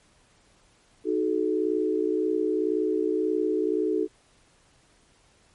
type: chord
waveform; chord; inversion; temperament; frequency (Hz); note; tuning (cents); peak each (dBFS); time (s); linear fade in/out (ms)
sine; D# diminished; none; equal with one note detuned; 311.1 / 370 / 431.9; D#4 / F#4 / A4; 0 / 0 / -32; -27 / -27 / -26; 1.04-4.08; 50
effects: pink hiss -61 dBFS RMS until 5.54 s + MP3 48 kbps